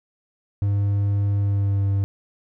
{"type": "tone with pitch glide", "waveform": "triangle", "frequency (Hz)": [100.8, 98.84], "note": ["G2", "G2"], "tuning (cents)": [49, 15], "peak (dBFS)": -16, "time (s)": [0.62, 2.04], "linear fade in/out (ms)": 0, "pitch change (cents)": -34, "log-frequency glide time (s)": [1.37, 1.86], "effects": []}